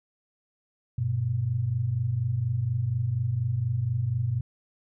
sine tone pair together, 98 / 122.18 Hz, G2 / B2, 0 / -18 cents, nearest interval major third, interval 382 cents, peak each -30 / -25 dBFS, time 0.98-4.41 s, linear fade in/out 5 ms, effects none

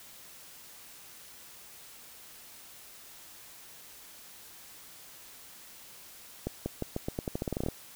accelerating click train, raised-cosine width 2 ms, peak -18 dBFS, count 16, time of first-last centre 6.47-7.686 s, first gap 190 ms, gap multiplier 0.86, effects white hiss -51 dBFS RMS until 7.95 s

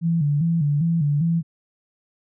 sine tone with vibrato, 155.8 Hz, D#3, 3 cents sharp, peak -17 dBFS, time 0.01-1.43 s, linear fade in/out 50 ms, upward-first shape square, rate 2.5 Hz, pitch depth 120 cents each way, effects none

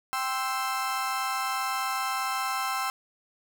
35% pulse chord, C major, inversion second, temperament equal, 784 / 1046.5 / 1318.5 Hz, G5 / C6 / E6, 0 / 0 / 0 cents, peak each -31 / -30 / -30 dBFS, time 0.13-2.9 s, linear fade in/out 0 ms, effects none

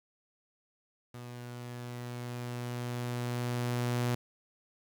sawtooth tone with level ramp, 121.7 Hz, B2, 25 cents flat, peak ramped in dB -39 to -24 dBFS, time 1.14-4.15 s, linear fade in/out 5 ms, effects 10-bit

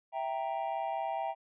triangle chord, E diminished, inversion none, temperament equal, 659.3 / 784 / 932.3 Hz, E5 / G5 / Bb5, 0 / 0 / 0 cents, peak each -35 / -33 / -37 dBFS, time 0.12-1.35 s, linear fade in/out 50 ms, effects resampled to 8000 Hz

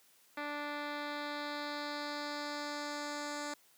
10% pulse tone with low-pass filter sweep, 293 Hz, D4, 4 cents flat, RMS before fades -40 dBFS, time 0.37-3.54 s, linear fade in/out 5 ms, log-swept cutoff 2800 to 7200 Hz, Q 2, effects white hiss -66 dBFS RMS until 3.77 s + high-pass 150 Hz 12 dB/octave

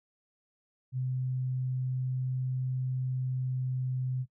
sine tone, 128.6 Hz, C3, 30 cents flat, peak -29 dBFS, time 0.92-4.26 s, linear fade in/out 50 ms, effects noise-tail reverb RT60 0.1 s tail -18 dB re dry

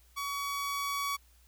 sawtooth tone with level ramp, 1130 Hz, C#6, 33 cents sharp, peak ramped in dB -30 to -27 dBFS, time 0.16-1.17 s, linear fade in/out 20 ms, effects added 60 Hz sine -60 dBFS peak until 1.47 s + white hiss -66 dBFS RMS until 1.47 s

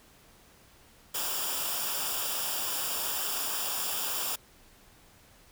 white noise with comb filter, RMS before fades -32 dBFS, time 1.14-4.36 s, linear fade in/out 10 ms, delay 0.48 ms, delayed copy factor -0.7, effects pink hiss -58 dBFS RMS until 5.51 s

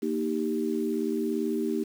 sine chord, Eb major, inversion second, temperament equal, 233.1 / 311.1 / 392 Hz, Bb3 / Eb4 / G4, 0 / 0 / 0 cents, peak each -30 dBFS, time 0.02-1.84 s, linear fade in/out 10 ms, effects 8-bit

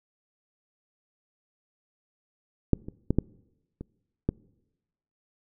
clicks, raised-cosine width 3 ms, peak -6 / -24 / -10 / -8 / -24 / -11 dBFS, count 6, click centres 2.733 / 2.885 / 3.106 / 3.186 / 3.81 / 4.29 s, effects noise-tail reverb RT60 1.0 s tail -25 dB re dry

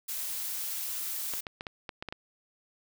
blue noise, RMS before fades -35 dBFS, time 0.08-1.41 s, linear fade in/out 10 ms
clicks, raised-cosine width 0.3 ms, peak -21 dBFS, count 8, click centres 1.337 / 1.468 / 1.609 / 1.668 / 1.892 / 2.025 / 2.087 / 2.125 s
effects none

